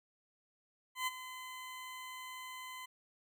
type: tone with ADSR envelope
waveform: 20% pulse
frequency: 1022 Hz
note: C6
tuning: 41 cents flat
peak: -27 dBFS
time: 0.95-2.86 s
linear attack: 120 ms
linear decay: 25 ms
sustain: -13 dB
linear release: 9 ms
effects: none